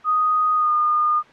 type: tone with pitch glide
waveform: sine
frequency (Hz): 1244.5 to 1218.9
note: D#6 to D#6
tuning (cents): 0 to -36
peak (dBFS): -15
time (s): 0.04-1.23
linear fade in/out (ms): 50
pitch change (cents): -36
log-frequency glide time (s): 0.55-0.72
effects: white hiss -47 dBFS RMS until 1.32 s + low-pass 2000 Hz 12 dB/octave